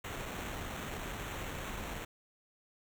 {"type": "noise with sample-and-hold", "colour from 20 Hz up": "pink", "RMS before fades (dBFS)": -41, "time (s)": [0.04, 2.05], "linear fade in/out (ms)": 5, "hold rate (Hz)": 4900, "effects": []}